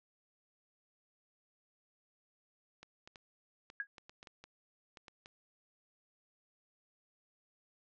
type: clicks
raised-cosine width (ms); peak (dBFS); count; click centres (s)
0.2; -34; 12; 2.83 / 3.075 / 3.158 / 3.701 / 3.982 / 4.095 / 4.229 / 4.272 / 4.44 / 4.972 / 5.082 / 5.259
type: tone with exponential decay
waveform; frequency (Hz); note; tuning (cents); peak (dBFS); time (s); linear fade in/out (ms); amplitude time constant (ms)
sine; 1648; G#6; -14; -31; 3.8-3.87; 1; 15
effects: low-pass 6000 Hz 12 dB/octave